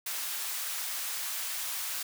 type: high-pass noise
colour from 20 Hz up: white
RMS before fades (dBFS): -35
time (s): 0.06-2.03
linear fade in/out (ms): 5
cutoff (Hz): 910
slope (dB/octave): 12
effects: none